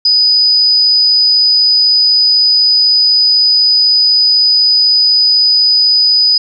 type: tone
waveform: sine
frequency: 4978 Hz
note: D#8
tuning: in tune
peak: -6 dBFS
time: 0.05-6.38 s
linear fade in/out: 5 ms
effects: none